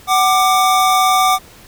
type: tone pair together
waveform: square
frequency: 750.9 / 1186 Hz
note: F#5 / D6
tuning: +25 / +17 cents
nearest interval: minor sixth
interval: 792 cents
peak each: -14 dBFS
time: 0.07-1.39 s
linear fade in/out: 50 ms
effects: pink hiss -42 dBFS RMS until 1.67 s